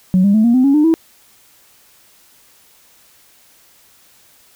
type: tone with pitch steps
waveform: sine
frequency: 185 / 200.6 / 217.5 / 235.8 / 255.7 / 277.2 / 300.5 / 325.8 Hz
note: F#3 / G3 / A3 / A#3 / C4 / C#4 / D4 / E4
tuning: 0 / +40 / -20 / +20 / -40 / 0 / +40 / -20 cents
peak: -7 dBFS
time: 0.14-0.94 s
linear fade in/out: 0 ms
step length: 100 ms
effects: tanh soft clip ceiling -5 dBFS + white hiss -50 dBFS RMS until 4.55 s